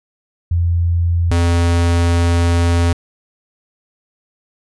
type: tone pair in turn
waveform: sine / square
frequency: 85.6 / 85.6 Hz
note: F2 / F2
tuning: -34 / -34 cents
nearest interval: unison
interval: 0 cents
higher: neither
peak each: -12 dBFS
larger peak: neither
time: 0.51-1.31 / 1.31-2.93 s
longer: second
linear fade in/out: 5 ms
effects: resampled to 24000 Hz